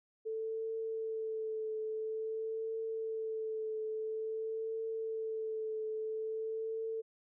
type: tone with vibrato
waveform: sine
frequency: 441.3 Hz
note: A4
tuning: 5 cents sharp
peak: -35 dBFS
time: 0.25-7.02 s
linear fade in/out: 20 ms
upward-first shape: triangle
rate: 0.49 Hz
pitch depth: 24 cents each way
effects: none